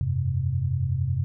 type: chord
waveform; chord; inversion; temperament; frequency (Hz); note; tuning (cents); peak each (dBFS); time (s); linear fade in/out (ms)
sine; F suspended second; none; just; 87.31 / 98.22 / 130.96; F2 / G2 / C3; 0 / +4 / +2; -28 / -28 / -25; 0.01-1.24; 0
effects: none